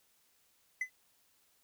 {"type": "tone with exponential decay", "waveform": "triangle", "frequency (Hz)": 2019, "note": "B6", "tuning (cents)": 38, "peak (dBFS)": -26, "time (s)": [0.81, 0.9], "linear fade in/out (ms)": 5, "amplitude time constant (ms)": 19, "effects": ["tanh soft clip ceiling -23 dBFS", "white hiss -71 dBFS RMS until 1.63 s"]}